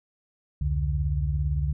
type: tone cluster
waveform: sine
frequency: 68 / 85.5 / 144.2 Hz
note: C#2 / F2 / D3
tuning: -33 / -36 / -31 cents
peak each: -25 / -31 / -28 dBFS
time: 0.61-1.73 s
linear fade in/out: 5 ms
effects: none

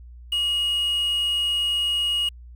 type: tone with quantisation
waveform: triangle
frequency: 2882 Hz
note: F#7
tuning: 46 cents flat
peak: -19 dBFS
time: 0.32-2.29 s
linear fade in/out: 5 ms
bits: 7
effects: added 60 Hz sine -40 dBFS peak until 2.55 s

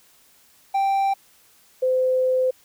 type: tone pair in turn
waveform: triangle / sine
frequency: 784 / 513.7 Hz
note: G5 / C5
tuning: 0 / -32 cents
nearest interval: perfect fifth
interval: 732 cents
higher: first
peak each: -16 / -17 dBFS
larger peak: first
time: 0.74-1.14 / 1.82-2.51 s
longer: second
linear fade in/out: 10 ms
effects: white hiss -56 dBFS RMS until 2.64 s

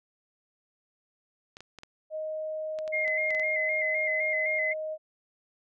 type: clicks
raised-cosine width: 0.2 ms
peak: -27 dBFS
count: 10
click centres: 1.569 / 1.606 / 1.787 / 1.834 / 2.788 / 2.878 / 3.079 / 3.306 / 3.349 / 3.397 s
type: tone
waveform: sine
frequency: 624 Hz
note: D#5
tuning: 5 cents sharp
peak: -31 dBFS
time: 2.1-4.98 s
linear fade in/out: 50 ms
type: tone with vibrato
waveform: sine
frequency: 2080 Hz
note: C7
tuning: 11 cents flat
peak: -26 dBFS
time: 2.92-4.74 s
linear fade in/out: 20 ms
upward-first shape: square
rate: 3.9 Hz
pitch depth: 40 cents each way
effects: none

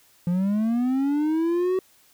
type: linear sweep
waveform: triangle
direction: up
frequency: 170.9 to 378.5 Hz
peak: -18 dBFS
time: 0.27-1.79 s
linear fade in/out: 2 ms
effects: white hiss -58 dBFS RMS until 2.13 s

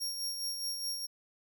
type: tone with tremolo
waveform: sawtooth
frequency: 5570 Hz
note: F8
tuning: 5 cents flat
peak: -30 dBFS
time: 0-1.07 s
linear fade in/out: 20 ms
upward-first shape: sine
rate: 4.8 Hz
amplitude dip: 45%
effects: none

